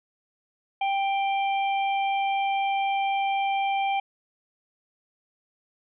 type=harmonic tone; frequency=787 Hz; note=G5; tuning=7 cents sharp; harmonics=1 / 3 / 4; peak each=-23 / -32 / -38 dBFS; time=0.81-4 s; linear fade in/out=5 ms; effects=none

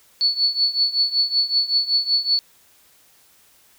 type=tone with tremolo; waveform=sine; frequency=4435 Hz; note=C#8; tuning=in tune; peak=-13 dBFS; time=0.21-2.39 s; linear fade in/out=0 ms; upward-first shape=triangle; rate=5.3 Hz; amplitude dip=90%; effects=white hiss -55 dBFS RMS until 3.78 s

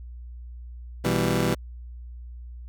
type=chord; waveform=20% pulse; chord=E minor; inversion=second; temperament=just; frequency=123.61 / 164.81 / 197.78 Hz; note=B2 / E3 / G3; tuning=+2 / 0 / +16 cents; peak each=-21 / -21 / -22 dBFS; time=1.04-1.55 s; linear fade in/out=10 ms; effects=added 60 Hz sine -37 dBFS peak until 2.68 s

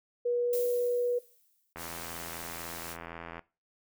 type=tone with pitch glide; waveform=sine; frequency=483.2 to 486.6 Hz; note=B4 to B4; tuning=-38 to -26 cents; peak=-26 dBFS; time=0.25-1.19 s; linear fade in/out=10 ms; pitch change=+12 cents; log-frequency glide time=0.43-0.57 s
type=noise with exponential decay; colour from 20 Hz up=violet; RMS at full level=-37 dBFS; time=0.53-1.73 s; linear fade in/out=1 ms; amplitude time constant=260 ms
type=noise; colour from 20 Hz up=white; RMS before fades=-43 dBFS; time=1.76-2.97 s; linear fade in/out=50 ms
type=click train; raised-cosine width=0.5 ms; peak=-26 dBFS; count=138; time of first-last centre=1.76-3.393 s; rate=83.9 Hz
effects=noise-tail reverb RT60 0.3 s tail -20 dB re dry

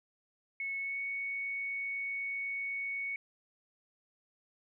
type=tone with pitch glide; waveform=sine; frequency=2200 to 2223 Hz; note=C#7 to C#7; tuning=-14 to +4 cents; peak=-34 dBFS; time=0.6-3.16 s; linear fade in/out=2 ms; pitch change=+18 cents; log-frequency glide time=0.78-1 s; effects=none

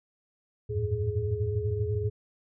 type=tone cluster; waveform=sine; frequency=82.1 / 94.7 / 107 / 115 / 419.7 Hz; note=E2 / F#2 / A2 / A#2 / G#4; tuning=-6 / +41 / -48 / -23 / +18 cents; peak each=-35 / -33 / -30 / -36 / -32 dBFS; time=0.69-2.1 s; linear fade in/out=20 ms; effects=none

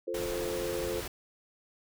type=chord; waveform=sine; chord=F major; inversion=none; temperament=equal; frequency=349.2 / 440 / 523.3 Hz; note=F4 / A4 / C5; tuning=0 / 0 / 0 cents; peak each=-36 dBFS; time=0.07-1.01 s; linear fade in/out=10 ms
type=noise; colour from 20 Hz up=pink; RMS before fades=-39 dBFS; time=0.14-1.08 s; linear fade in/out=5 ms
effects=none

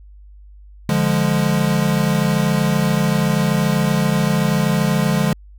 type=chord; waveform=square; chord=D diminished; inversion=none; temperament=equal; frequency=146.83 / 174.61 / 207.7 Hz; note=D3 / F3 / Ab3; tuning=0 / 0 / 0 cents; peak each=-20 dBFS; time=0.89-5.33 s; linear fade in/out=2 ms; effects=added 50 Hz sine -39 dBFS peak until 5.58 s

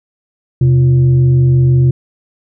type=tone with frequency modulation; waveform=sine; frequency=130 Hz; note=C3; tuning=11 cents flat; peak=-6 dBFS; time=0.61-1.91 s; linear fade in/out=5 ms; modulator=214 Hz; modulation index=0.36; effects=none

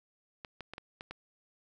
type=clicks; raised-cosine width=0.3 ms; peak=-26 dBFS; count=6; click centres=0.448 / 0.607 / 0.736 / 0.781 / 1.009 / 1.11 s; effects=none

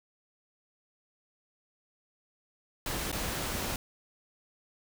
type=noise with dropouts; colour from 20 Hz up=pink; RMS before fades=-34 dBFS; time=2.86-3.76 s; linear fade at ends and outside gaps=2 ms; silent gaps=3.117-3.126 s; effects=none

